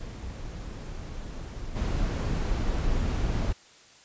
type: noise with level steps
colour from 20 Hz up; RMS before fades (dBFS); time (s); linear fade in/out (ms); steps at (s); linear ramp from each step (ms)
brown; -37 / -27; 0-3.53; 10; 1.75; 20
effects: white hiss -54 dBFS RMS until 4.04 s + resampled to 16000 Hz